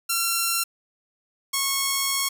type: tone pair in turn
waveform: 5% pulse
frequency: 1363 / 1095.8 Hz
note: F6 / C#6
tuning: -43 / -20 cents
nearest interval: major third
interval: 377 cents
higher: first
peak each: -10 dBFS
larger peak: neither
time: 0.09-0.64 / 1.53-2.29 s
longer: second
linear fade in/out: 10 ms
effects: none